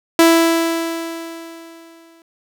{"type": "tone with exponential decay", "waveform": "sawtooth", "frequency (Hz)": 331.1, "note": "E4", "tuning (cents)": 8, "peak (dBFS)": -3, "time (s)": [0.19, 2.22], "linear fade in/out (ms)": 2, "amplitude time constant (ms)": 440, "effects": []}